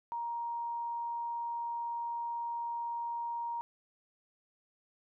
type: tone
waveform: sine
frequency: 939 Hz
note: A#5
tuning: 12 cents sharp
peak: -34 dBFS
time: 0.12-3.61 s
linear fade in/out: 0 ms
effects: none